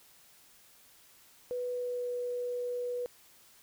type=tone with pitch glide; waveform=sine; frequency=493.9 to 489.9 Hz; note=B4 to B4; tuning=0 to -14 cents; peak=-32 dBFS; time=1.51-3.06 s; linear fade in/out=0 ms; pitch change=-14 cents; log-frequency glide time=1.66-2.11 s; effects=white hiss -60 dBFS RMS until 3.62 s